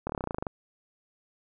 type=slowing click train; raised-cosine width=1 ms; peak=-17 dBFS; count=13; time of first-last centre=0.07-0.468 s; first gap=25 ms; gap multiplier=1.05; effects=none